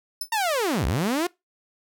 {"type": "tone with exponential decay", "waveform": "15% pulse", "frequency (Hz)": 5274, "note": "E8", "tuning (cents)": 0, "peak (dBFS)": -17, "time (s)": [0.21, 0.29], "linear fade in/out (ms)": 5, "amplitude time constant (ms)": 17}
{"type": "linear two-way sweep", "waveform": "sawtooth", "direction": "down then up", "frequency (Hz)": [932.3, 52.7, 366.7], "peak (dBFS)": -18, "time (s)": [0.32, 1.27], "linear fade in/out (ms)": 5, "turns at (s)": 0.86}
{"effects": ["noise-tail reverb RT60 0.2 s tail -23 dB re dry"]}